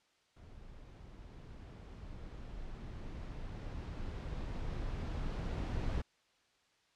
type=noise with level ramp; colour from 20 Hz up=brown; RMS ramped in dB=-54 to -35 dBFS; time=0.36-6.02 s; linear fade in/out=10 ms; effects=white hiss -72 dBFS RMS until 6.95 s + low-pass 5000 Hz 12 dB/octave